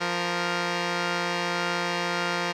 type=tone pair together; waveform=5% pulse; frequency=174.61 / 466.2 Hz; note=F3 / A#4; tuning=0 / 0 cents; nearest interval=octave + perfect fourth; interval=1700 cents; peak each=-15 / -18 dBFS; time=0-2.53 s; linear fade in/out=20 ms; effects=low-pass 5000 Hz 12 dB/octave